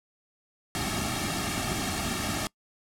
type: noise with comb filter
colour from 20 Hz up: pink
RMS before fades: -30 dBFS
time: 0.75-2.47 s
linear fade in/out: 0 ms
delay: 2 ms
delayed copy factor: -0.85
effects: noise-tail reverb RT60 0.1 s tail -24 dB re dry + low-pass 11000 Hz 12 dB/octave